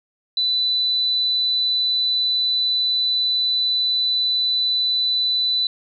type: tone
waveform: sine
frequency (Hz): 3989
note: B7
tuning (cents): +17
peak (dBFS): -17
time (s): 0.37-5.67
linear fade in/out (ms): 2
effects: none